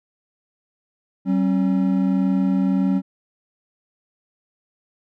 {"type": "tone pair together", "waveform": "triangle", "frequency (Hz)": [190.5, 272.1], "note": ["G3", "C#4"], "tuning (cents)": [-49, -32], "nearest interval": "tritone", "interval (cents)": 617, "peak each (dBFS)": [-16, -19], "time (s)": [1.25, 3.02], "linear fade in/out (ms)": 50, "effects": []}